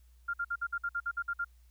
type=tone bursts; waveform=sine; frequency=1396.9 Hz; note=F6; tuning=in tune; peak=-30 dBFS; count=11; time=0.28-1.447 s; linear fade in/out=10 ms; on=57 ms; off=54 ms; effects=added 60 Hz sine -57 dBFS peak until 1.7 s + white hiss -73 dBFS RMS until 1.7 s